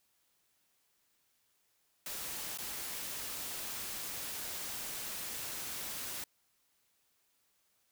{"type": "noise with dropouts", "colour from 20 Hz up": "white", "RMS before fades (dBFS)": -41, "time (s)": [2.06, 6.24], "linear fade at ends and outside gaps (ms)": 2, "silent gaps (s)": [2.575, 2.585], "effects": ["white hiss -75 dBFS RMS until 7.91 s"]}